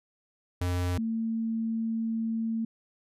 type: tone pair in turn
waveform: square / sine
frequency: 89.2 / 225.4 Hz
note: F2 / A3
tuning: +37 / +42 cents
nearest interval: octave + major third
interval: 1605 cents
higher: second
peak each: -27 dBFS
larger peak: neither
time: 0.61-0.98 / 0.98-2.65 s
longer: second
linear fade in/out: 5 ms
effects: resampled to 32000 Hz